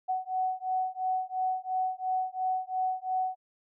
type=beating tone pair; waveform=sine; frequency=745 / 747.9 Hz; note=F#5 / F#5; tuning=+12 / +18 cents; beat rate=2.9 Hz; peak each=-31 dBFS; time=0.08-3.36 s; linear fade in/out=20 ms; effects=none